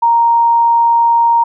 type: tone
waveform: sine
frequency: 932.3 Hz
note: A#5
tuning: in tune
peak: -7 dBFS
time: 0.02-1.44 s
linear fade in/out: 10 ms
effects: none